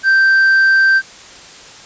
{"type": "tone", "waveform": "triangle", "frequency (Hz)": 1565, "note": "G6", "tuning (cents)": -3, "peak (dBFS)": -6, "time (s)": [0.03, 1.02], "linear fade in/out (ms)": 50, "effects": ["white hiss -37 dBFS RMS until 1.85 s", "resampled to 16000 Hz"]}